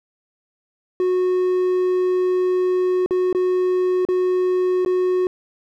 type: tone with dropouts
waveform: triangle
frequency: 366.1 Hz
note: F#4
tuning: 18 cents flat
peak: -14 dBFS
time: 1-5.27 s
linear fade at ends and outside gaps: 1 ms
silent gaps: 3.061-3.108 / 3.328-3.348 / 4.051-4.087 / 4.849-4.861 s
effects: none